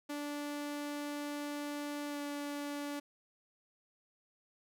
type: tone with pitch glide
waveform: sawtooth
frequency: 291.5 to 288.7 Hz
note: D4 to D4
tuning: -13 to -30 cents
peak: -34 dBFS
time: 0.09-3 s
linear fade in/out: 10 ms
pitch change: -17 cents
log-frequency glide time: 2.08-2.19 s
effects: none